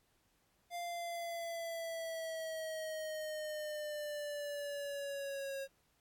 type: linear sweep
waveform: square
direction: down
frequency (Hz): 698.5 to 543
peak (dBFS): -40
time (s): 0.7-5.68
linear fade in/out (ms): 50
effects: pink hiss -75 dBFS RMS until 6 s + AAC 64 kbps